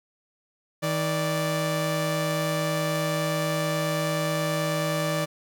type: tone pair together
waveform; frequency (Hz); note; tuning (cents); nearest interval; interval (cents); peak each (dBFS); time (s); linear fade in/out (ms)
sawtooth; 158.84 / 586; D#3 / D5; +36 / -4; octave + major seventh; 2260; -23; 0.82-5.26; 20
effects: none